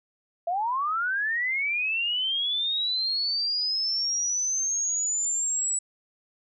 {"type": "linear sweep", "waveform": "sine", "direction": "up", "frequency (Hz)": [659.3, 7902], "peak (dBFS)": -24, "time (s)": [0.47, 5.79], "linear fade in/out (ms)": 5, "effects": []}